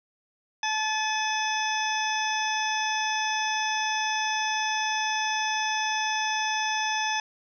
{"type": "harmonic tone with a mistuned harmonic", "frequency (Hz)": 866, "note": "A5", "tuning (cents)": -28, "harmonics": [1, 2, 3, 4, 6, 7], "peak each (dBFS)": [-28, -31, -33, -34, -36, -36], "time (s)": [0.63, 7.2], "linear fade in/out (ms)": 2, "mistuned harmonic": 3, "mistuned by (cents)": -37, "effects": []}